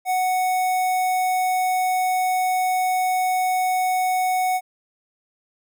square tone with notch filter, 740 Hz, F#5, in tune, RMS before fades -21 dBFS, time 0.05-4.61 s, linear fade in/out 50 ms, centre 4300 Hz, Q 1, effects none

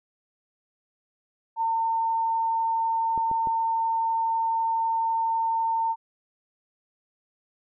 sine tone, 906 Hz, A#5, 50 cents flat, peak -22 dBFS, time 1.56-5.96 s, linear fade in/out 50 ms
clicks, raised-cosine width 2 ms, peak -24 dBFS, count 3, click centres 3.177 / 3.314 / 3.472 s
effects none

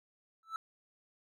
triangle tone with exponential growth, 1318.5 Hz, E6, in tune, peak -30 dBFS, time 0.43-0.56 s, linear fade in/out 1 ms, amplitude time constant 28 ms, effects none

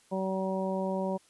harmonic tone, 190 Hz, F#3, 46 cents sharp, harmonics 1 / 2 / 3 / 4 / 5, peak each -32 / -36 / -33 / -41 / -38 dBFS, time 0.11-1.18 s, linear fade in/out 20 ms, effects white hiss -63 dBFS RMS until 1.29 s + resampled to 24000 Hz

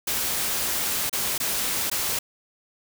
white noise with dropouts, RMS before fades -26 dBFS, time 0.07-2.19 s, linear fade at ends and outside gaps 5 ms, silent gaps 1.096-1.128 / 1.38-1.4 / 1.899-1.914 s, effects none

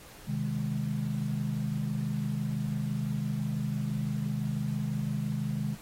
sine chord, Ab major, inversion first, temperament just, 129.78 / 155.74 / 207.7 Hz, C3 / Eb3 / Ab3, -14 / +2 / 0 cents, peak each -33 dBFS, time 0.26-5.77 s, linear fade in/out 50 ms, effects pink hiss -51 dBFS RMS until 5.81 s + AAC 48 kbps

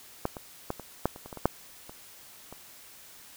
clicks, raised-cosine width 1 ms, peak -13 / -24 / -16 / -26 / -10 / -29 / -28 / -25 / -25 / -7 / -29 / -28 dBFS, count 12, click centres 0.254 / 0.368 / 0.704 / 0.797 / 1.056 / 1.161 / 1.26 / 1.328 / 1.373 / 1.456 / 1.895 / 2.526 s, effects white hiss -51 dBFS RMS until 3.36 s

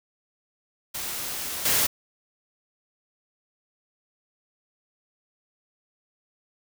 white noise with level steps, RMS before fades -32 / -22 dBFS, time 0.94-1.87 s, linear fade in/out 10 ms, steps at 1.65 s, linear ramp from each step 5 ms, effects none

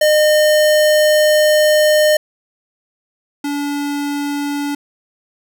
square tone pair in turn, 609 / 287.4 Hz, D#5 / D4, -37 / -37 cents, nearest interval octave + minor second, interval 1300 cents, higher first, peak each -10 / -19 dBFS, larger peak first, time 0.01-2.17 / 3.44-4.75 s, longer first, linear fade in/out 5 ms, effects none

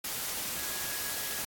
sine tone in noise, 1661.2 Hz, G#6, in tune, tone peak -46 dBFS, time 0.56-1.41 s, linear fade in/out 5 ms, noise white, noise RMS -35 dBFS, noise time 0.04-1.45 s, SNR -14 dB, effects AAC 64 kbps

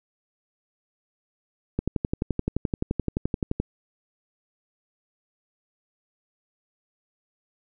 click train, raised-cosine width 3 ms, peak -11 dBFS, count 22, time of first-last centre 1.79-3.6 s, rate 11.6 Hz, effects none

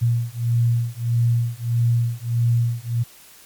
sine beating tone pair, 117.3 / 118.9 Hz, A#2 / A#2, +11 / +35 cents, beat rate 1.6 Hz, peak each -20 dBFS, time 0.01-3.04 s, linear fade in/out 20 ms, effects white hiss -47 dBFS RMS until 3.45 s + MP3 96 kbps

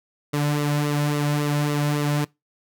sawtooth tone with flanger, 146.83 Hz, D3, in tune, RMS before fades -22 dBFS, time 0.33-2.25 s, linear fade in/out 10 ms, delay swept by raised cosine 1.2 to 2.6 ms, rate 3.6 Hz, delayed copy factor -0.6, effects noise-tail reverb RT60 0.2 s tail -23 dB re dry

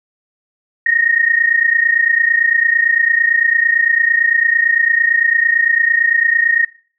sine tone pair together, 1841 / 1869.9 Hz, A#6 / A#6, -22 / +5 cents, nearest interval unison, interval 27 cents, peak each -15 / -13 dBFS, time 0.86-6.65 s, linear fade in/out 5 ms, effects noise-tail reverb RT60 0.4 s tail -18 dB re dry

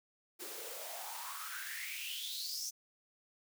white noise with high-pass filter sweep, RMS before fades -43 dBFS, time 0.39-2.71 s, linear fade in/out 20 ms, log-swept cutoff 340 to 6100 Hz, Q 7.4, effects none

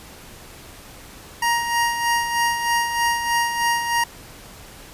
25% pulse tone with tremolo, 940 Hz, A#5, 14 cents sharp, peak -13 dBFS, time 1.42-4.04 s, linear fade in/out 5 ms, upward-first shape sine, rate 3.2 Hz, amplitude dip 55%, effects pink hiss -42 dBFS RMS until 4.93 s + resampled to 32000 Hz

